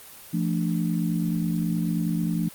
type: chord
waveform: sine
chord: D minor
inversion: first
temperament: equal with one note detuned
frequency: 170.63 / 220 / 293.7 Hz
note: F3 / A3 / D4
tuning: -40 / 0 / 0 cents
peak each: -24 / -28 / -30 dBFS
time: 0.33-2.49 s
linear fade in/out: 10 ms
effects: white hiss -45 dBFS RMS until 2.54 s + Opus 32 kbps